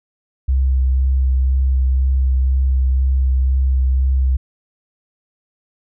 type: tone with vibrato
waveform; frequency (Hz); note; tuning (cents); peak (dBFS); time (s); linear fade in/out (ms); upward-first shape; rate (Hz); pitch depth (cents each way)
sine; 65.4; C2; 0; -12; 0.48-4.37; 10; sine; 2; 16
effects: none